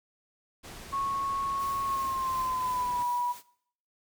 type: low-pass noise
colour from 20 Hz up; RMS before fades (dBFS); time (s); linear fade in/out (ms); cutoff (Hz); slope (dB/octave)
pink; -45; 0.63-3.04; 20; 11000; 12
type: tone with pitch glide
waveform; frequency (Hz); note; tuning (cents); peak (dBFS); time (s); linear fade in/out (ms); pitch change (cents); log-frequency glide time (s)
sine; 1100 to 974.3; C#6 to B5; -14 to -24; -28; 0.92-3.33; 20; -210; 1.84-3
type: noise with tremolo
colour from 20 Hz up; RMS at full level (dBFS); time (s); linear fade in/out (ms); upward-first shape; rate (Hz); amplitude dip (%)
white; -47; 1.57-3.43; 50; sine; 2.8; 35
effects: noise-tail reverb RT60 0.6 s tail -17 dB re dry